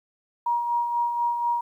sine tone with tremolo, 950 Hz, A#5, 33 cents sharp, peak -20 dBFS, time 0.46-1.61 s, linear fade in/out 5 ms, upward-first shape sine, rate 4.1 Hz, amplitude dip 45%, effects 10-bit

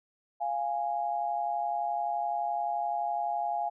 sine tone pair together, 696 / 827.7 Hz, F5 / G#5, -6 / -6 cents, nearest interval minor third, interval 300 cents, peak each -31 / -31 dBFS, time 0.4-3.7 s, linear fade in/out 20 ms, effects none

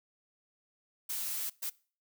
blue noise bursts at uneven times, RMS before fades -36 dBFS, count 2, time 1.09-1.5 / 1.62-1.7 s, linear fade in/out 10 ms, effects noise-tail reverb RT60 0.4 s tail -22 dB re dry

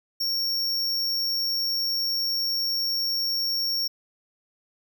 square tone, 5510 Hz, F8, 24 cents flat, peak -24 dBFS, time 0.2-3.88 s, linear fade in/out 10 ms, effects none

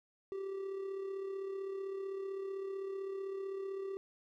triangle tone with amplitude modulation, 388.9 Hz, G4, 14 cents flat, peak -34 dBFS, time 0.32-3.97 s, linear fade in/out 0 ms, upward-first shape sine, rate 35.7 Hz, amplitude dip 45%, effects none

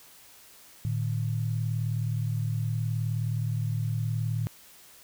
sine tone pair together, 112.5 / 151.74 Hz, A2 / D#3, +39 / -43 cents, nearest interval perfect fourth, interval 518 cents, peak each -27 / -32 dBFS, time 0.85-4.47 s, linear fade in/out 0 ms, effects white hiss -53 dBFS RMS until 5.03 s

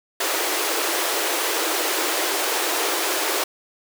pink high-pass noise, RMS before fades -23 dBFS, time 0.2-3.44 s, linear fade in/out 5 ms, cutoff 310 Hz, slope 96 dB/octave, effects none

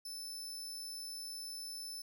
sawtooth tone, 5274 Hz, E8, in tune, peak -40 dBFS, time 0.05-2.02 s, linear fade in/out 5 ms, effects none

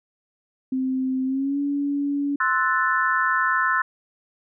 sine tone with pitch glide, 260.6 to 284.2 Hz, C4 to C#4, -7 to +43 cents, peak -21 dBFS, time 0.72-2.36 s, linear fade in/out 5 ms, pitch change +150 cents, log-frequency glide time 1.25-1.59 s
sine chord, F# half-diminished seventh, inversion second, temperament equal, 1046.5 / 1318.5 / 1480 / 1760 Hz, C6 / E6 / F#6 / A6, 0 / 0 / 0 / 0 cents, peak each -24 dBFS, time 2.4-3.82 s, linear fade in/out 5 ms
effects none

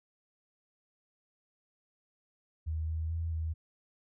sine tone with pitch steps, 79.2 / 80 / 82.5 / 80.2 Hz, D#2 / D#2 / E2 / E2, +31 / +49 / +2 / -47 cents, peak -31 dBFS, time 2.66-3.54 s, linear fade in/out 20 ms, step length 220 ms, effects none

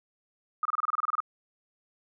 sine tone bursts, 1244.5 Hz, D#6, in tune, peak -24 dBFS, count 12, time 0.63-1.203 s, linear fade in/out 2 ms, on 23 ms, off 27 ms, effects none

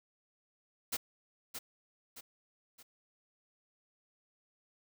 white noise with echo, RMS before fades -35 dBFS, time 0.92-0.97 s, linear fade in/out 10 ms, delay 620 ms, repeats 3, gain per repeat -7 dB, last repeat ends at 2.83 s, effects none

